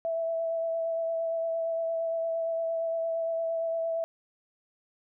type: tone with vibrato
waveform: sine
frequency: 659.3 Hz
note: E5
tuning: in tune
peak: -27 dBFS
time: 0.05-4.04 s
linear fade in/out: 0 ms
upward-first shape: sine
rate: 8.7 Hz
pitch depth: 14 cents each way
effects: none